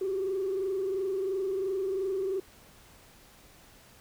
sine tone with frequency modulation, 383.8 Hz, G4, 37 cents flat, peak -27 dBFS, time 0.01-2.4 s, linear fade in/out 5 ms, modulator 22.9 Hz, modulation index 0.69, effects tanh soft clip ceiling -23 dBFS + pink hiss -56 dBFS RMS until 4 s

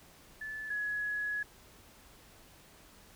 sine tone pair in turn, 1737 / 1683.7 Hz, A6 / G#6, -23 / +23 cents, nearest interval minor second, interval 54 cents, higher first, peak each -38 / -32 dBFS, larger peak second, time 0.41-0.7 / 0.7-1.43 s, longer second, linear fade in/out 5 ms, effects pink hiss -58 dBFS RMS until 3.15 s

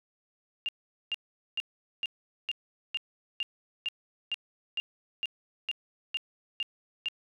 sine tone bursts, 2803 Hz, F7, 6 cents sharp, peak -28 dBFS, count 15, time 0.66-7.085 s, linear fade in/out 0 ms, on 27 ms, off 430 ms, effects none

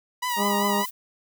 sawtooth tone with vibrato, 971 Hz, B5, 30 cents flat, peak -21 dBFS, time 0.22-0.86 s, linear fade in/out 10 ms, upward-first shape triangle, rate 5.1 Hz, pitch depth 68 cents each way
violet noise, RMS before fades -36 dBFS, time 0.28-0.91 s, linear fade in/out 20 ms
harmonic tone, 203.5 Hz, G#3, 35 cents flat, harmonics 1 / 2 / 3 / 4 / 5 / 6, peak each -26 / -29 / -31 / -32 / -33 / -34 dBFS, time 0.36-0.85 s, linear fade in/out 50 ms
effects none

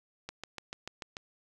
click train, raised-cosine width 0.2 ms, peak -22 dBFS, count 7, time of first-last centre 0.29-1.168 s, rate 6.83 Hz, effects 10-bit

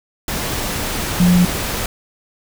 sine tone in noise, 177.9 Hz, F3, 32 cents sharp, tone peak -9 dBFS, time 1.2-1.45 s, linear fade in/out 2 ms, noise pink, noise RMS -22 dBFS, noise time 0.28-1.86 s, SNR +10 dB, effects none

